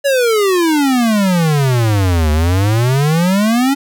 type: exponential two-way sweep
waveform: square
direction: down then up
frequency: 574 to 74.4 to 283.5 Hz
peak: -11 dBFS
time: 0.04-3.75 s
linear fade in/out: 20 ms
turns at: 2.31 s
effects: none